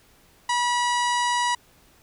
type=harmonic tone with a mistuned harmonic; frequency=970 Hz; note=B5; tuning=31 cents flat; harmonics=1 / 2 / 3 / 4 / 5 / 6 / 7 / 8 / 9 / 10; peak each=-22 / -28 / -32 / -34 / -36 / -38 / -39 / -40 / -41 / -42 dBFS; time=0.49-1.55 s; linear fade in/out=5 ms; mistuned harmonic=10; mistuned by=+17 cents; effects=pink hiss -57 dBFS RMS until 2.02 s